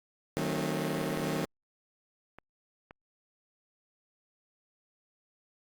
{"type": "chord", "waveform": "20% pulse", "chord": "D# diminished seventh", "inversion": "none", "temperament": "just", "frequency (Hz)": [155.56, 186.68, 224, 268.8], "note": ["D#3", "F#3", "A3", "C4"], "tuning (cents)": [0, 16, 31, 47], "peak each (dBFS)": [-29, -31, -32, -32], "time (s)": [0.37, 1.45], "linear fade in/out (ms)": 0}
{"type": "clicks", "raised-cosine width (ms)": 0.5, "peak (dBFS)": -32, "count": 2, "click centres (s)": [2.386, 2.909]}
{"effects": ["Opus 48 kbps"]}